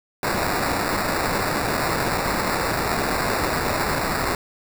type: noise with sample-and-hold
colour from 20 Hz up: white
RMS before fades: -23 dBFS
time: 0.23-4.35 s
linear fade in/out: 2 ms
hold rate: 3150 Hz
effects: none